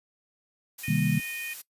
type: noise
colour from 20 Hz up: blue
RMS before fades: -39 dBFS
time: 0.78-1.62 s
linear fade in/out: 10 ms
type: harmonic tone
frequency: 617 Hz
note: D#5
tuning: 15 cents flat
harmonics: 3 / 4 / 5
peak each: -40 / -33 / -46 dBFS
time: 0.83-1.54 s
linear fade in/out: 10 ms
type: chord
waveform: sine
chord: C minor seventh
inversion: none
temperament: equal with one note detuned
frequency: 128.27 / 155.56 / 196 / 233.1 Hz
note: C3 / Eb3 / G3 / Bb3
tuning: -34 / 0 / 0 / 0 cents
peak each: -29 / -25 / -28 / -30 dBFS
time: 0.88-1.2 s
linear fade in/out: 5 ms
effects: noise-tail reverb RT60 0.1 s tail -20 dB re dry + resampled to 32000 Hz